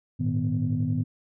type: tone cluster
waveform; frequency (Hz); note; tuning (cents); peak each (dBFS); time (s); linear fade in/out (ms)
sine; 105.3 / 116.4 / 155.6 / 248.3; G#2 / A#2 / D#3 / B3; +24 / -2 / 0 / +9; -28; 0.19-1.04; 20
effects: tanh soft clip ceiling -15 dBFS